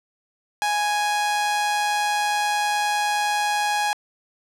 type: tone with amplitude modulation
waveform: sawtooth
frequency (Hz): 830.6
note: G#5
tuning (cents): 0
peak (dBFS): -15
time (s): 0.62-3.93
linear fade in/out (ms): 0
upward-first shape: sine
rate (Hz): 170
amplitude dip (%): 30
effects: low-pass 10000 Hz 12 dB/octave